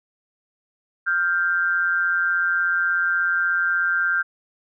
sine tone pair together, 1396.9 / 1573.4 Hz, F6 / G6, 0 / +6 cents, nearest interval major second, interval 206 cents, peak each -21 dBFS, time 1.06-4.23 s, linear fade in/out 20 ms, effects none

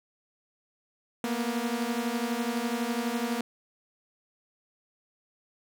sawtooth beating tone pair, 230.6 / 242.6 Hz, A#3 / B3, -19 / -31 cents, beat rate 12 Hz, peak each -27 dBFS, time 1.24-3.41 s, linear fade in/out 2 ms, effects none

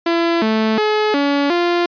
sawtooth tone with pitch steps, 337.1 / 219.4 / 426 / 283.8 / 347.7 Hz, E4 / A3 / G#4 / C#4 / F4, +39 / -5 / +44 / +41 / -8 cents, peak -10 dBFS, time 0.06-1.86 s, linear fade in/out 5 ms, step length 360 ms, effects resampled to 11025 Hz

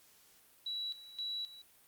sine tone with tremolo, 3919 Hz, B7, 14 cents flat, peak -36 dBFS, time 0.66-1.62 s, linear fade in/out 5 ms, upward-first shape square, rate 1.9 Hz, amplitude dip 80%, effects white hiss -64 dBFS RMS until 1.87 s + Opus 48 kbps

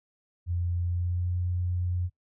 sine tone with pitch glide, 87.31 to 89.14 Hz, F2 to F2, 0 to +36 cents, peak -26 dBFS, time 0.46-2.1 s, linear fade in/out 50 ms, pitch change +36 cents, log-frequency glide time 0.82-1.34 s, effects noise-tail reverb RT60 0.1 s tail -19 dB re dry

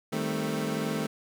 25% pulse chord, A half-diminished seventh, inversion second, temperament equal with one note detuned, 155.56 / 198.62 / 220 / 261.6 Hz, Eb3 / G3 / A3 / C4, 0 / +23 / 0 / 0 cents, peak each -30 / -33 / -28 / -32 dBFS, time 0.12-1.07 s, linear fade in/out 10 ms, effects none

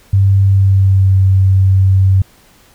sine tone with pitch glide, 97.8 to 95.57 Hz, G2 to G2, -4 to -43 cents, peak -6 dBFS, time 0.13-2.22 s, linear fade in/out 5 ms, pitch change -39 cents, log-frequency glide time 0.43-1.16 s, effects pink hiss -47 dBFS RMS until 2.74 s

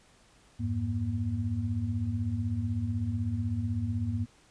sine tone cluster, 87.3 / 103.3 / 238.1 Hz, F2 / G#2 / A#3, 0 / -9 / +37 cents, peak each -35 / -30 / -34 dBFS, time 0.59-4.26 s, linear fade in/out 20 ms, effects pink hiss -61 dBFS RMS until 4.5 s + resampled to 22050 Hz

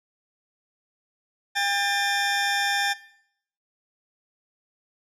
20% pulse tone pair together, 802.5 / 1783 Hz, G5 / A6, +40 / +22 cents, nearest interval octave + major second, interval 1382 cents, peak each -20 dBFS, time 1.55-2.94 s, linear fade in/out 20 ms, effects noise-tail reverb RT60 0.7 s tail -19 dB re dry + low-pass 9000 Hz 12 dB/octave

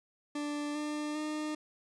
40% pulse tone with pitch steps, 293.7 / 299.2 / 304.8 Hz, D4 / D4 / D#4, 0 / +32 / -36 cents, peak -33 dBFS, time 0.35-1.55 s, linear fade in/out 5 ms, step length 400 ms, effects resampled to 22050 Hz + 12-bit

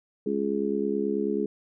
harmonic tone, 69.3 Hz, C#2, in tune, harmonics 3 / 4 / 5 / 6, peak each -30 / -31 / -31 / -28 dBFS, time 0.26-1.46 s, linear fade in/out 5 ms, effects none

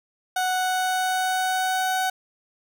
30% pulse tone with pitch glide, 740 to 750.3 Hz, F#5 to F#5, 0 to +24 cents, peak -19 dBFS, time 0.36-2.1 s, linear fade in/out 5 ms, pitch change +24 cents, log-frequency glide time 0.53-1.93 s, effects none

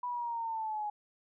sine linear sweep, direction down, 987.8 to 830.6 Hz, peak -33 dBFS, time 0.03-0.9 s, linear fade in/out 5 ms, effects none

